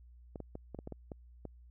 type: clicks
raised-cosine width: 2 ms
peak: -29 dBFS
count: 9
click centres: 0.358 / 0.403 / 0.554 / 0.747 / 0.789 / 0.874 / 0.923 / 1.118 / 1.453 s
effects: added 60 Hz sine -54 dBFS peak until 1.7 s